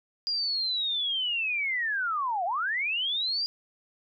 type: linear two-way sweep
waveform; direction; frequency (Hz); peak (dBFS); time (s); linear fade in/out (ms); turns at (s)
sine; down then up; 4867 to 668 to 4867; -26; 0.27-3.46; 0; 2.45
effects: none